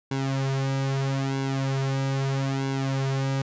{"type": "tone with flanger", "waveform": "sawtooth", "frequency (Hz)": 135.4, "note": "C#3", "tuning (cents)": -40, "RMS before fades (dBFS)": -26, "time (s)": [0.11, 3.42], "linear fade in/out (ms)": 5, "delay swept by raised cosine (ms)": [1.6, 4.6], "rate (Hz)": 0.78, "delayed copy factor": -0.8, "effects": ["resampled to 16000 Hz"]}